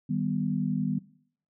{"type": "chord", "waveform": "sine", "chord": "Eb augmented", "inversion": "none", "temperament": "equal", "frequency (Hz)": [155.56, 196, 246.9], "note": ["Eb3", "G3", "B3"], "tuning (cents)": [0, 0, 0], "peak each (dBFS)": -30, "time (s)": [0.09, 0.99], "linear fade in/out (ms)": 10, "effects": ["noise-tail reverb RT60 0.6 s tail -19 dB re dry"]}